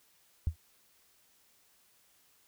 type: tone with exponential decay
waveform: sine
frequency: 81.3 Hz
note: E2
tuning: 23 cents flat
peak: -22 dBFS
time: 0.47-0.56 s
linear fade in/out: 0 ms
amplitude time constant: 18 ms
effects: white hiss -67 dBFS RMS until 2.47 s